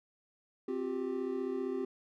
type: chord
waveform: triangle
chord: C suspended fourth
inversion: none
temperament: equal with one note detuned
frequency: 261.6 / 356.6 / 392 Hz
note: C4 / F4 / G4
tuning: 0 / +36 / 0 cents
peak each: -36 / -37 / -34 dBFS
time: 0.68-1.85 s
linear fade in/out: 5 ms
effects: none